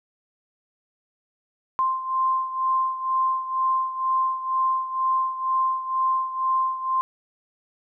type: beating tone pair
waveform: sine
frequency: 1046.5 / 1048.6 Hz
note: C6 / C6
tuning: 0 / +3 cents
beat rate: 2.1 Hz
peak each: -22 / -27 dBFS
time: 1.79-7.01 s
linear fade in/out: 0 ms
effects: none